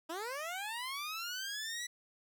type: linear sweep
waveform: 15% pulse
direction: up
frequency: 309.1 to 1975.5 Hz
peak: -32 dBFS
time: 0.09-1.87 s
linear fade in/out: 10 ms
effects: none